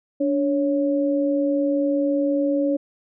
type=tone pair together; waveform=sine; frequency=289.1 / 554.4 Hz; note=D4 / C#5; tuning=-27 / 0 cents; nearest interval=major seventh; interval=1127 cents; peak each=-20 / -22 dBFS; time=0.2-2.77 s; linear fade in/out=10 ms; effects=none